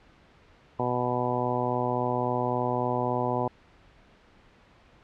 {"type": "harmonic tone", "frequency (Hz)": 123.6, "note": "B2", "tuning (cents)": 2, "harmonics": [1, 2, 3, 4, 5, 6, 7, 8], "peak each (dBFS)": [-33, -33, -33, -33, -33, -33, -33, -33], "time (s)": [0.79, 3.48], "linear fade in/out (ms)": 5, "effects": ["pink hiss -57 dBFS RMS until 5.03 s", "low-pass 3000 Hz 12 dB/octave"]}